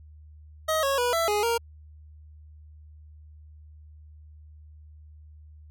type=tone with pitch steps; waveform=25% pulse; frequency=631 / 550 / 487.7 / 665 / 416.2 / 466.1 Hz; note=D#5 / C#5 / B4 / E5 / G#4 / A#4; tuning=+24 / -14 / -22 / +15 / +4 / 0 cents; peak=-19 dBFS; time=0.68-1.58 s; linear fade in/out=10 ms; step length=150 ms; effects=added 76 Hz sine -46 dBFS peak until 5.7 s